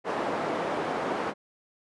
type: band-pass noise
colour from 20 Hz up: white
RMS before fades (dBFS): -30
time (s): 0.04-1.34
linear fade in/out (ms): 50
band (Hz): 240 to 840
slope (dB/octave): 12
effects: resampled to 24000 Hz